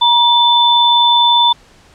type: tone pair together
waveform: sine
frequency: 953 / 3522 Hz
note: A#5 / A7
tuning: +38 / +1 cents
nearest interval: octave + major seventh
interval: 2263 cents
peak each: -10 dBFS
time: 0.01-1.53 s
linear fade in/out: 10 ms
effects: pink hiss -46 dBFS RMS until 1.94 s + low-pass 7000 Hz 12 dB/octave